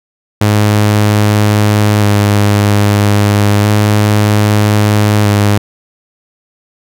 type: tone with vibrato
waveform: sawtooth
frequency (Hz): 103.83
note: G#2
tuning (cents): 0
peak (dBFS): -3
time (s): 0.41-5.58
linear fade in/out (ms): 5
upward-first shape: square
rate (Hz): 0.31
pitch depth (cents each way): 17
effects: none